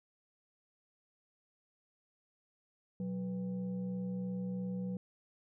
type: tone with frequency modulation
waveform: sine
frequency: 185 Hz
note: F#3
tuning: in tune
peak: -35 dBFS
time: 3-4.97 s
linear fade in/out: 2 ms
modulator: 307 Hz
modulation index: 0.51
effects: none